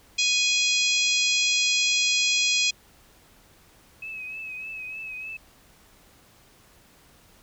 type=harmonic tone; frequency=830.6 Hz; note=G#5; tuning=in tune; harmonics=3 / 4 / 5 / 6 / 7 / 8 / 9; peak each=-24 / -26 / -28 / -30 / -31 / -32 / -33 dBFS; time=0.18-2.71 s; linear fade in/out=10 ms
type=tone with vibrato; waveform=sine; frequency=2567 Hz; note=E7; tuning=47 cents flat; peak=-33 dBFS; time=4.02-5.37 s; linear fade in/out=5 ms; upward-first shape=triangle; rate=3.3 Hz; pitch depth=53 cents each way
effects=pink hiss -56 dBFS RMS until 7.42 s